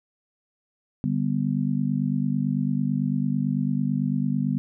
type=chord; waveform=sine; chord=G major; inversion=second; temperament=just; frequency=147 / 196 / 245 Hz; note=D3 / G3 / B3; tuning=+2 / 0 / -14 cents; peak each=-26 dBFS; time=1.04-4.58 s; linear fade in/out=0 ms; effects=none